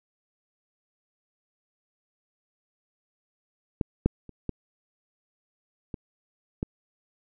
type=clicks; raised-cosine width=3 ms; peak=-12 / -7 / -30 / -16 / -21 / -15 dBFS; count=6; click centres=3.812 / 4.06 / 4.293 / 4.493 / 5.942 / 6.629 s; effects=none